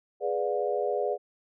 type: chord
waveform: sine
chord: G# diminished seventh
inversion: none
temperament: equal with one note detuned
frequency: 415.3 / 493.9 / 587.3 / 715.6 Hz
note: G#4 / B4 / D5 / F5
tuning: 0 / 0 / 0 / +42 cents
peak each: -30 / -31 / -31 / -33 dBFS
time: 0.2-1.18 s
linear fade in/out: 50 ms
effects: none